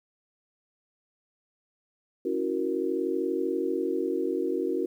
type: chord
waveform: sine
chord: F# dominant seventh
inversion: second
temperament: equal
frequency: 277.2 / 329.6 / 370 / 466.2 Hz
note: C#4 / E4 / F#4 / A#4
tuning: 0 / 0 / 0 / 0 cents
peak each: -33 / -31 / -29 / -32 dBFS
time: 2.25-4.86 s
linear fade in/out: 5 ms
effects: 10-bit